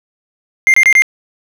triangle tone bursts, 2104 Hz, C7, 9 cents sharp, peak -3 dBFS, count 4, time 0.67-1.021 s, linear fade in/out 0 ms, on 69 ms, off 25 ms, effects none

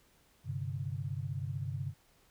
sine chord, G suspended fourth, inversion none, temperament equal, 98 / 130.81 / 146.83 Hz, G2 / C3 / D3, 0 / 0 / 0 cents, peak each -39 / -38 / -40 dBFS, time 0.44-1.94 s, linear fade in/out 50 ms, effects pink hiss -67 dBFS RMS until 2.3 s

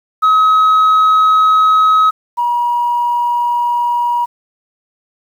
sine tone pair in turn, 1275 / 959.3 Hz, D#6 / A#5, +42 / +49 cents, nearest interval perfect fourth, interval 493 cents, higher first, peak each -4 / -11 dBFS, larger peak first, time 0.22-2.11 / 2.37-4.26 s, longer neither, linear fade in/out 20 ms, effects tanh soft clip ceiling -6 dBFS + 7-bit

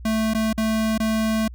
square tone with dropouts, 220 Hz, A3, in tune, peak -20 dBFS, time 0.05-1.48 s, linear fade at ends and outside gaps 5 ms, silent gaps 0.337-0.347 / 0.53-0.577 / 0.979-1 s, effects added 60 Hz sine -35 dBFS peak until 1.54 s

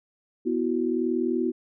sine chord, B suspended fourth, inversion none, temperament equal, 246.9 / 329.6 / 370 Hz, B3 / E4 / F#4, 0 / 0 / 0 cents, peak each -27 dBFS, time 0.45-1.52 s, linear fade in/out 20 ms, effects none

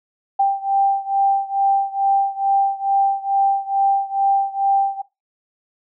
sine beating tone pair, 787 / 789.3 Hz, G5 / G5, +7 / +12 cents, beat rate 2.3 Hz, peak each -17 / -19 dBFS, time 0.39-5.02 s, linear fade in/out 10 ms, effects noise-tail reverb RT60 0.2 s tail -17 dB re dry

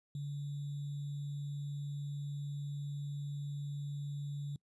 sine tone with sample-and-hold, 143.4 Hz, D3, 41 cents flat, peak -37 dBFS, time 0.15-4.56 s, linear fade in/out 2 ms, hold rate 3675 Hz, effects noise-tail reverb RT60 0.1 s tail -24 dB re dry + resampled to 24000 Hz

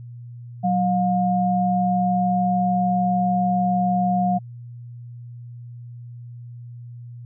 sine tone pair together, 186.79 / 713 Hz, F#3 / F5, +17 / +36 cents, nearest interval octave + major seventh, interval 2319 cents, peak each -20 dBFS, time 0.63-4.39 s, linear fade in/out 20 ms, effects added 120 Hz sine -35 dBFS peak until 7.25 s

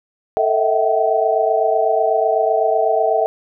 sine tone cluster, 444.1 / 637 / 665 / 764 Hz, A4 / D#5 / E5 / G5, +16 / +41 / +15 / -45 cents, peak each -19 dBFS, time 0.37-3.26 s, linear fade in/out 0 ms, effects none

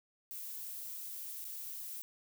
violet noise with dropouts, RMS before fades -44 dBFS, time 0.31-2.02 s, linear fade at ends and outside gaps 0 ms, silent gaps 1.444-1.451 s, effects none

